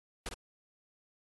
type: noise with echo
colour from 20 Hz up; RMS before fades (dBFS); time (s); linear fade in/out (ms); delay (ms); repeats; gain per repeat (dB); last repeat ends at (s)
pink; -38; 0.26-0.29; 2; 51; 1; -5; 0.341
effects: AAC 32 kbps